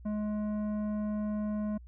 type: tone with tanh clipping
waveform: sine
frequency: 210.8 Hz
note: G#3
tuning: 26 cents sharp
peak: -32 dBFS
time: 0.05-1.78 s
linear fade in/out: 10 ms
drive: 11 dB
effects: added 60 Hz sine -47 dBFS peak until 1.87 s